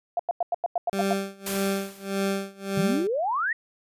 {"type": "tone bursts", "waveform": "sine", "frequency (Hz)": 696, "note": "F5", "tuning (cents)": -6, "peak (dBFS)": -21, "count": 9, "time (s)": [0.17, 1.13], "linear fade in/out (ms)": 2, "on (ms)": 24, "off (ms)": 93}
{"type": "tone with tremolo", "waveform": "20% pulse", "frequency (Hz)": 196, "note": "G3", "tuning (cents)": 0, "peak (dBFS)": -18, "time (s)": [0.93, 3.07], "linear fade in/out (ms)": 0, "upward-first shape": "sine", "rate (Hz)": 1.7, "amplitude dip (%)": 95}
{"type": "noise with exponential decay", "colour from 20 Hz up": "white", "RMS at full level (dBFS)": -30, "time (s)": [1.46, 2.52], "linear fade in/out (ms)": 5, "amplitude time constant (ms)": 230}
{"type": "exponential sweep", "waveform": "sine", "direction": "up", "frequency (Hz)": [148.3, 1941], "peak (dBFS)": -23, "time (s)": [2.77, 3.53], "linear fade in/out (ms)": 5}
{"effects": ["resampled to 32000 Hz"]}